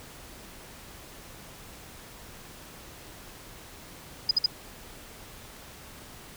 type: tone bursts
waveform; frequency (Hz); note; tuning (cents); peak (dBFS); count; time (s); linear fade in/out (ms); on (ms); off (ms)
sine; 4978; D#8; 0; -18; 3; 4.29-4.461; 5; 21; 54
effects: pink hiss -47 dBFS RMS until 6.36 s